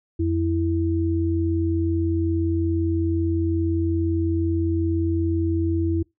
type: tone pair together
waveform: sine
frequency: 87.25 / 329.6 Hz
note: F2 / E4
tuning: -1 / 0 cents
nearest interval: octave + major seventh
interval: 2301 cents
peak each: -22 dBFS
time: 0.19-6.03 s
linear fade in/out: 10 ms
effects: noise-tail reverb RT60 0.2 s tail -26 dB re dry